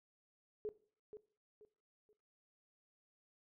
sine tone with echo, 424.7 Hz, G#4, 39 cents sharp, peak -38 dBFS, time 0.65-0.69 s, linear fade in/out 0 ms, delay 480 ms, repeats 3, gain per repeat -10 dB, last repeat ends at 2.13 s, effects noise-tail reverb RT60 0.5 s tail -19 dB re dry

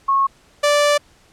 sine / sawtooth tone pair in turn, 1093 / 585 Hz, C#6 / D5, -25 / -7 cents, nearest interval major seventh, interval 1082 cents, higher first, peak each -13 / -9 dBFS, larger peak second, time 0.08-0.27 / 0.63-0.98 s, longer second, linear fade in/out 10 ms, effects pink hiss -53 dBFS RMS until 1.32 s + low-pass 9000 Hz 12 dB/octave

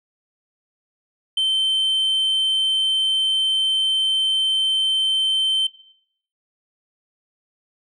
sine tone, 3098 Hz, G7, 21 cents flat, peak -14 dBFS, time 1.37-5.67 s, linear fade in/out 5 ms, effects noise-tail reverb RT60 0.7 s tail -19 dB re dry + tanh soft clip ceiling -16 dBFS

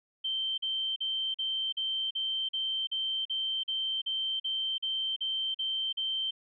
sine tone bursts, 3121 Hz, G7, 8 cents flat, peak -29 dBFS, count 16, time 0.24-6.31 s, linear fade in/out 10 ms, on 340 ms, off 42 ms, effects none

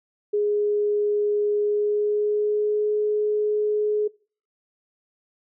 sine tone with pitch glide, 415.3 to 421.6 Hz, G#4 to G#4, 0 to +26 cents, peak -19 dBFS, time 0.33-4.08 s, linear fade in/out 10 ms, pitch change +26 cents, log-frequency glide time 1.59-2.89 s, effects noise-tail reverb RT60 0.4 s tail -23 dB re dry

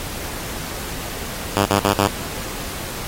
5% pulse tone bursts, 100 Hz, G2, 35 cents sharp, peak -3 dBFS, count 4, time 1.56-2.077 s, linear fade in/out 10 ms, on 97 ms, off 43 ms, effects pink hiss -30 dBFS RMS until 3.07 s + AAC 48 kbps

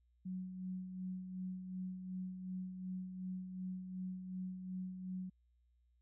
sine tone with tremolo, 185 Hz, F#3, in tune, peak -39 dBFS, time 0.25-5.3 s, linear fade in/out 10 ms, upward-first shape sine, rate 2.7 Hz, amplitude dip 50%, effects added 60 Hz sine -70 dBFS peak until 6.01 s

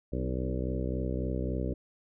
harmonic tone with a mistuned harmonic, 63.6 Hz, C2, 48 cents flat, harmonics 1 / 2 / 3 / 4 / 5 / 6 / 7 / 8 / 9, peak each -33 / -36 / -38 / -39 / -40 / -41 / -41 / -42 / -43 dBFS, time 0.12-1.74 s, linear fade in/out 10 ms, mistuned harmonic 5, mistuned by -22 cents, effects none

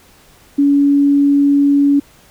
sine tone, 283.3 Hz, C#4, 38 cents sharp, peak -8 dBFS, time 0.58-2 s, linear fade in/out 10 ms, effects pink hiss -47 dBFS RMS until 2.3 s

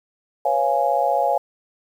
sine chord, C# dominant seventh, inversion third, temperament just, 498.9 / 554.4 / 693 / 831.5 Hz, B4 / C#5 / E#5 / G#5, +17 / 0 / -14 / +2 cents, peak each -27 / -22 / -21 / -21 dBFS, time 0.45-1.38 s, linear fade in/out 5 ms, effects 8-bit

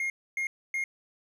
triangle tone bursts, 2137 Hz, C7, 36 cents sharp, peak -26 dBFS, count 3, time 0-0.84 s, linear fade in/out 2 ms, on 100 ms, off 270 ms, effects none

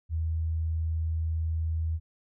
sine tone, 80.7 Hz, E2, 36 cents flat, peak -26 dBFS, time 0.09-2 s, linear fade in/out 50 ms, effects none

